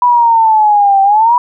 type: exponential two-way sweep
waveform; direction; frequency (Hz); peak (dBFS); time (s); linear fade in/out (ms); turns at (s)
sine; down then up; 987.8 to 776 to 987.8; -5; 0.02-1.38; 2; 1.02
effects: none